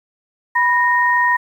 sine tone pair together, 983 / 1855.7 Hz, B5 / A#6, -8 / -8 cents, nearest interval major seventh, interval 1100 cents, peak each -15 dBFS, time 0.55-1.37 s, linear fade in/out 10 ms, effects 8-bit

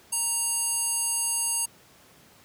square tone with band-pass filter, 930 Hz, A#5, 4 cents flat, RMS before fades -27 dBFS, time 0.12-1.66 s, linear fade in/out 10 ms, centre 9500 Hz, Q 5.4, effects pink hiss -55 dBFS RMS until 2.44 s + high-pass 100 Hz 12 dB/octave

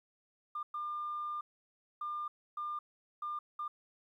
sine tone bursts at uneven times, 1200 Hz, D6, 37 cents sharp, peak -35 dBFS, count 6, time 0.55-0.63 / 0.74-1.41 / 2.01-2.28 / 2.57-2.79 / 3.22-3.39 / 3.59-3.68 s, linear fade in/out 5 ms, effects tanh soft clip ceiling -31 dBFS + 12-bit

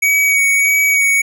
square tone with vibrato, 2254 Hz, C#7, 28 cents sharp, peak -11 dBFS, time 0.02-1.22 s, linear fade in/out 10 ms, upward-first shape sine, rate 1.6 Hz, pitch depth 15 cents each way, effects none

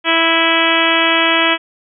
harmonic tone with a mistuned harmonic, 329.6 Hz, E4, in tune, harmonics 1 / 2 / 3 / 4 / 5 / 6 / 7 / 8 / 9 / 10, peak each -20 / -20 / -20 / -20 / -20 / -20 / -20 / -20 / -20 / -20 dBFS, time 0.04-1.58 s, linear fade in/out 50 ms, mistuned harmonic 8, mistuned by -25 cents, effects none

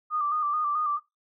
sine tone with vibrato, 1200 Hz, D6, 37 cents sharp, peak -24 dBFS, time 0.1-1 s, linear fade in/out 50 ms, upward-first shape square, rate 4.6 Hz, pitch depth 43 cents each way, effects noise-tail reverb RT60 0.2 s tail -21 dB re dry

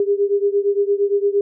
sine beating tone pair, 400.2 / 408.9 Hz, G4 / G#4, +36 / -27 cents, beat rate 8.7 Hz, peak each -17 / -19 dBFS, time 0-1.41 s, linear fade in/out 2 ms, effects none

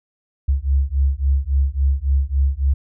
sine beating tone pair, 66.9 / 70.5 Hz, C2 / C#2, +39 / +30 cents, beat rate 3.6 Hz, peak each -18 dBFS, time 0.48-2.74 s, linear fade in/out 10 ms, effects none

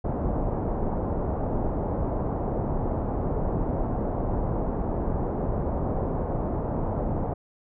pink low-pass noise, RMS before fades -27 dBFS, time 0.04-7.34 s, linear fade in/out 10 ms, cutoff 860 Hz, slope 24 dB/octave, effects none

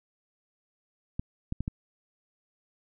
clicks, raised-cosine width 5 ms, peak -18 dBFS, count 4, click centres 1.195 / 1.524 / 1.606 / 1.679 s, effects none

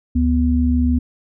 sine tone pair together, 73.26 / 246.4 Hz, D2 / B3, -4 / -4 cents, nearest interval octave + major sixth, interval 2100 cents, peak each -16 dBFS, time 0.15-0.99 s, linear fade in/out 10 ms, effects none

